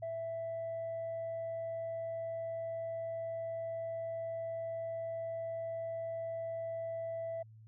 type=tone; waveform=sine; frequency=661 Hz; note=E5; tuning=5 cents sharp; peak=-35 dBFS; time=0.02-7.43 s; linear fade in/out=10 ms; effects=tanh soft clip ceiling -34 dBFS + added 110 Hz sine -53 dBFS peak until 7.67 s